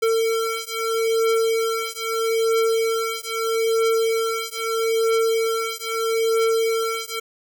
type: beating tone pair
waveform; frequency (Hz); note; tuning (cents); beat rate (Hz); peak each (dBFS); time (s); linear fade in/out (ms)
square; 451.1 / 451.88; A4 / A4; +43 / +46; 0.78; -23; 0.02-7.2; 10
effects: none